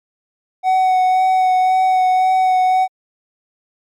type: tone with vibrato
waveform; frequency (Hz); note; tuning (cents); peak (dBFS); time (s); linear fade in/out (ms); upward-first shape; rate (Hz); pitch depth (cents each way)
triangle; 746; F#5; +14; -9; 0.63-2.88; 50; sine; 1.9; 13
effects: MP3 96 kbps